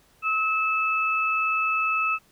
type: tone pair together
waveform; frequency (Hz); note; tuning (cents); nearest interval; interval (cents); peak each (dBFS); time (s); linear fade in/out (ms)
sine; 1289.2 / 2619; E6 / E7; -39 / -12; octave; 1227; -24; 0.22-2.19; 50
effects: pink hiss -60 dBFS RMS until 2.31 s